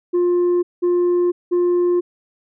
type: tone bursts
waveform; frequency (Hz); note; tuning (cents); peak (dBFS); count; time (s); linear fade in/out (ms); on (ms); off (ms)
sine; 353; F4; +19; -11; 3; 0.13-2.01; 20; 500; 190
effects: tanh soft clip ceiling -13 dBFS